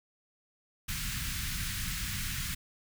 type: band-stop noise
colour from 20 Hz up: pink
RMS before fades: -35 dBFS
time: 0.88-2.55 s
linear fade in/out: 10 ms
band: 190 to 1500 Hz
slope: 24 dB/octave
effects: none